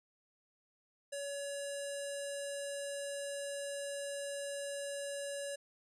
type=tone with low-pass filter; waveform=square; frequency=565 Hz; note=C#5; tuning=33 cents sharp; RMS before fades=-41 dBFS; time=1.12-5.56 s; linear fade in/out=10 ms; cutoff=9000 Hz; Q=4.3; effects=none